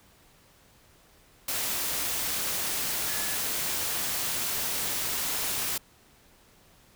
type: tone in noise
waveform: sine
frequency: 1705 Hz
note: G#6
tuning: 45 cents sharp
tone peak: -40 dBFS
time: 3.09-3.36 s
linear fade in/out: 5 ms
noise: white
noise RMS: -30 dBFS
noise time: 1.48-5.78 s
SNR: -13 dB
effects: pink hiss -59 dBFS RMS until 6.95 s